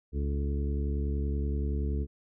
harmonic tone with a mistuned harmonic, 70.6 Hz, C#2, 32 cents sharp, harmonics 1 / 2 / 3 / 4 / 5 / 6, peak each -28 / -38 / -39 / -41 / -43 / -42 dBFS, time 0.12-2.07 s, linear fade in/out 50 ms, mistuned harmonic 6, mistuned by +39 cents, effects none

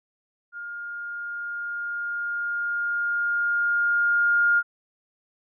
sine tone with level ramp, 1414 Hz, F6, 21 cents sharp, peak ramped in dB -33 to -16 dBFS, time 0.52-4.63 s, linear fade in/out 50 ms, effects none

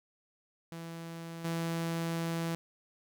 sawtooth tone with level steps, 166.2 Hz, E3, 15 cents sharp, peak -37 / -28 dBFS, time 0.72-2.55 s, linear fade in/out 0 ms, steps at 1.44 s, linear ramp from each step 10 ms, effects none

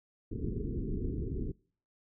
pink low-pass noise, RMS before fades -35 dBFS, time 0.31-1.52 s, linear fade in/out 10 ms, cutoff 440 Hz, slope 96 dB/octave, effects noise-tail reverb RT60 0.5 s tail -25 dB re dry

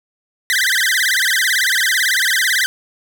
sawtooth tone with vibrato, 1771 Hz, A6, 11 cents sharp, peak -10 dBFS, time 0.5-2.66 s, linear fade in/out 0 ms, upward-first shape sine, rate 18 Hz, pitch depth 260 cents each way, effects none

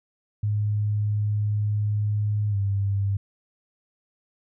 sine tone with pitch glide, 104.7 to 99.34 Hz, G#2 to G2, +15 to +24 cents, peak -21 dBFS, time 0.43-3.17 s, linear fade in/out 5 ms, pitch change -91 cents, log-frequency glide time 2.5-2.56 s, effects none

